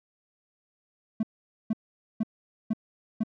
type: tone bursts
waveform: triangle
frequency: 220 Hz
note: A3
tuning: in tune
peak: -21 dBFS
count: 5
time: 1.2-3.235 s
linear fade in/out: 5 ms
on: 31 ms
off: 470 ms
effects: none